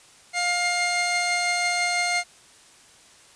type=tone pair together; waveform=sawtooth; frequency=706 / 2124 Hz; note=F5 / C7; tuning=+19 / +25 cents; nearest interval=octave + perfect fifth; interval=1906 cents; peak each=-22 / -20 dBFS; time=0.33-2.24 s; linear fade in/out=50 ms; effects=white hiss -52 dBFS RMS until 3.35 s + resampled to 22050 Hz